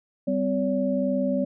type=tone cluster; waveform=sine; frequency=195.1 / 257.7 / 569 Hz; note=G3 / C4 / C#5; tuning=-8 / -26 / +45 cents; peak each=-27 / -25 / -26 dBFS; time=0.27-1.45 s; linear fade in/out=10 ms; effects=none